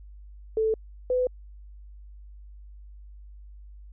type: tone pair in turn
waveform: sine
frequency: 440 / 503.1 Hz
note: A4 / B4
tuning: 0 / +32 cents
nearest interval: major second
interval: 232 cents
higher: second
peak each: -21 dBFS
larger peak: neither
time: 0.57-0.74 / 1.1-1.27 s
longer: neither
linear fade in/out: 2 ms
effects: added 50 Hz sine -43 dBFS peak until 3.92 s